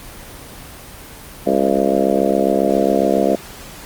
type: harmonic tone with a mistuned harmonic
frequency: 67.3 Hz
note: C2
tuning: 49 cents sharp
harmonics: 3 / 4 / 5 / 6 / 7 / 8 / 9 / 10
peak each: -21 / -21 / -21 / -21 / -21 / -21 / -21 / -21 dBFS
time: 1.46-3.36 s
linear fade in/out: 10 ms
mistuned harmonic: 10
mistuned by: +20 cents
effects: pink hiss -36 dBFS RMS until 3.85 s + Opus 24 kbps